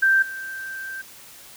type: tone with level steps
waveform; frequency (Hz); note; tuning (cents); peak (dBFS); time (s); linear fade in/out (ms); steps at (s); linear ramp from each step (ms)
sine; 1568; G6; 0; -14 / -30; 0.02-1.02; 10; 0.22; 5
effects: white hiss -45 dBFS RMS until 1.56 s